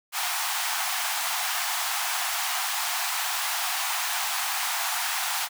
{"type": "high-pass noise", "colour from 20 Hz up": "pink", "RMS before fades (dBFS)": -28, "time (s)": [0.12, 5.49], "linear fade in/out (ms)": 50, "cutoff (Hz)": 700, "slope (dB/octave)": 96, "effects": []}